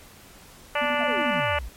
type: harmonic tone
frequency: 292.7 Hz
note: D4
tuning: 6 cents flat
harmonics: 2 / 3 / 4 / 5 / 6 / 7 / 8 / 9 / 10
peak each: -27 / -29 / -30 / -31 / -32 / -32 / -33 / -34 / -34 dBFS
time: 0.75-1.59 s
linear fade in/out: 5 ms
type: tone with tremolo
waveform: sine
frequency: 246 Hz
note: B3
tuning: 7 cents flat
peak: -29 dBFS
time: 0.81-1.41 s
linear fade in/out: 10 ms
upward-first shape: square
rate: 11 Hz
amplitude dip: 60%
type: exponential sweep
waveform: sine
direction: down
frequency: 738 to 47.85 Hz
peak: -31 dBFS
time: 1-1.69 s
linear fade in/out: 10 ms
effects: pink hiss -49 dBFS RMS until 1.76 s + MP3 64 kbps